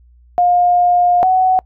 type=tone pair in turn; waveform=sine; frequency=710 / 745.9 Hz; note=F5 / F#5; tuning=+28 / +14 cents; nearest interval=minor second; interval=86 cents; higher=second; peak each=-9 dBFS; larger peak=neither; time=0.38-1.23 / 1.23-1.59 s; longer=first; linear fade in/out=0 ms; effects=noise-tail reverb RT60 0.1 s tail -25 dB re dry + added 60 Hz sine -44 dBFS peak until 1.65 s